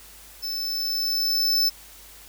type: tone with level ramp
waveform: square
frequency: 5274 Hz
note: E8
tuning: in tune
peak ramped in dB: -28 to -18 dBFS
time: 0.42-1.7 s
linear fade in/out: 20 ms
effects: added 50 Hz sine -53 dBFS peak until 2.28 s + white hiss -47 dBFS RMS until 2.28 s